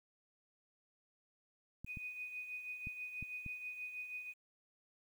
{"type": "clicks", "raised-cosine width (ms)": 5, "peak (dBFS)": -34, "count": 5, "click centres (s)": [1.846, 1.972, 2.871, 3.226, 3.463]}
{"type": "tone with tremolo", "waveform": "sine", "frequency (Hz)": 2489, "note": "D#7", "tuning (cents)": 0, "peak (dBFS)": -40, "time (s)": [1.86, 4.34], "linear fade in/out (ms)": 50, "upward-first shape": "triangle", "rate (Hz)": 6.2, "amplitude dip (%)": 60}
{"effects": ["11-bit"]}